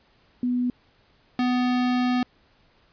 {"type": "tone pair in turn", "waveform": ["sine", "square"], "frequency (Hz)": [246.9, 248.9], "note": ["B3", "B3"], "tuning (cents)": [0, 14], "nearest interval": "unison", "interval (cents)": 14, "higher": "second", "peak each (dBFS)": -21, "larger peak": "neither", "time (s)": [[0.43, 0.7], [1.39, 2.23]], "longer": "second", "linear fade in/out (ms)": 2, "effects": ["pink hiss -61 dBFS RMS until 2.92 s", "resampled to 11025 Hz"]}